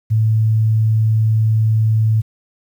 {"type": "tone", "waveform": "sine", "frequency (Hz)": 110, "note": "A2", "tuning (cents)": 0, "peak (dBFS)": -11, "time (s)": [0.1, 2.22], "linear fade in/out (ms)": 20, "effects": ["8-bit"]}